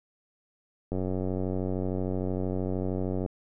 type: click train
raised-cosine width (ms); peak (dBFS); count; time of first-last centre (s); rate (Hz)
2; -18; 219; 0.92-3.262; 93.1
effects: none